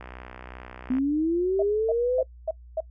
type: click train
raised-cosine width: 0.5 ms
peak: -25 dBFS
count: 62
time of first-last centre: 0.01-0.984 s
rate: 62.6 Hz
type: linear sweep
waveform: sine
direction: up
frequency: 250 to 523.3 Hz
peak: -21 dBFS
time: 0.9-2.23 s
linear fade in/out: 5 ms
type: tone bursts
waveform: sine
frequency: 640 Hz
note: D#5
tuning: 49 cents sharp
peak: -23 dBFS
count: 5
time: 1.59-2.805 s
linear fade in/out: 5 ms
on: 35 ms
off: 260 ms
effects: noise-tail reverb RT60 0.1 s tail -23 dB re dry + added 60 Hz sine -44 dBFS peak until 2.9 s